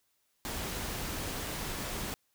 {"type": "noise", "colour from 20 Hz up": "pink", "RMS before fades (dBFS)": -37, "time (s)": [0.45, 2.14], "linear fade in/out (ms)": 0, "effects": ["white hiss -75 dBFS RMS until 2.34 s"]}